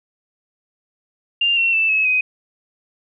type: tone with pitch steps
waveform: sine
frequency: 2794 / 2721 / 2649 / 2580 / 2512 Hz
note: F7 / F7 / E7 / E7 / D#7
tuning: 0 / -46 / +8 / -38 / +16 cents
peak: -14 dBFS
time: 1.41-2.21 s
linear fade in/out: 5 ms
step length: 160 ms
effects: none